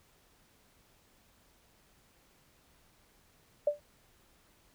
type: tone with exponential decay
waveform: sine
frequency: 587.3 Hz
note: D5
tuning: in tune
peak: -21 dBFS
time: 3.67-3.8 s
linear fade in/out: 5 ms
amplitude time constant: 27 ms
effects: pink hiss -66 dBFS RMS until 4.74 s

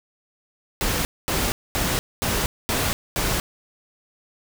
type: noise bursts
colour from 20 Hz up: pink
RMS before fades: -23 dBFS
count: 6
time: 0.81-3.4 s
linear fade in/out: 0 ms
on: 240 ms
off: 230 ms
effects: none

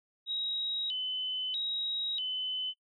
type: tone with vibrato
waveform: sine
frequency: 3398 Hz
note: G#7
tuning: 39 cents sharp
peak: -31 dBFS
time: 0.26-2.74 s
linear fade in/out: 50 ms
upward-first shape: square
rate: 0.78 Hz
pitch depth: 200 cents each way
effects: noise-tail reverb RT60 0.1 s tail -22 dB re dry

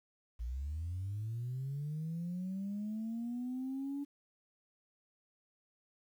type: linear sweep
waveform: sine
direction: up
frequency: 54.9 to 286.4 Hz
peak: -35 dBFS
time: 0.39-4.05 s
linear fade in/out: 20 ms
effects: tanh soft clip ceiling -33 dBFS + 11-bit

